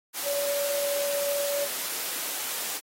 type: tone in noise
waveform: sine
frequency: 570 Hz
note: C#5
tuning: 48 cents sharp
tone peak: -26 dBFS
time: 0.23-1.68 s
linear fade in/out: 50 ms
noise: white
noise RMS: -32 dBFS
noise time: 0.13-2.81 s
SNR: +3 dB
effects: high-pass 300 Hz 12 dB/octave + AAC 48 kbps